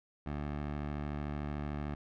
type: tone with low-pass filter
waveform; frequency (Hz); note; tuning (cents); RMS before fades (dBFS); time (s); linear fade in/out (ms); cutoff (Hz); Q
15% pulse; 73.42; D2; 0; -38; 0.26-1.95; 5; 2100; 0.74
effects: none